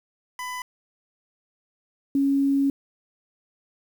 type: tone pair in turn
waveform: 25% pulse / sine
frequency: 1000 / 276.7 Hz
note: B5 / C#4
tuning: +21 / -3 cents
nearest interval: octave + minor seventh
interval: 2224 cents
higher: first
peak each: -27 / -18 dBFS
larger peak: second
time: 0.39-0.62 / 2.15-2.7 s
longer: second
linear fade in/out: 2 ms
effects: 8-bit